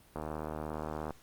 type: click train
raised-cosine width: 1 ms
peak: -23 dBFS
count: 74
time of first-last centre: 0.16-1.107 s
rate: 77.1 Hz
effects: pink hiss -61 dBFS RMS until 1.22 s + Opus 32 kbps